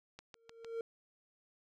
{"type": "click train", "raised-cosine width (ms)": 0.2, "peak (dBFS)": -32, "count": 4, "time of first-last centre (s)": [0.19, 0.647], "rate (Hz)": 6.57}
{"type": "tone with exponential growth", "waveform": "triangle", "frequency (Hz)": 458.2, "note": "A#4", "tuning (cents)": -30, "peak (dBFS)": -32, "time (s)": [0.35, 0.81], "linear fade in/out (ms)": 2, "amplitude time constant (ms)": 99}
{"effects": []}